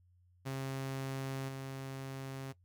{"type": "tone with level steps", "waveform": "sawtooth", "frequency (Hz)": 134.4, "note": "C3", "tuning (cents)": 47, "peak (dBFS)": [-33, -37], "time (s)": [0.45, 2.53], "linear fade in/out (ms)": 20, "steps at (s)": 1.48, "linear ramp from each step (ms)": 10, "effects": ["noise-tail reverb RT60 0.1 s tail -17 dB re dry", "added 89 Hz sine -64 dBFS peak until 2.64 s"]}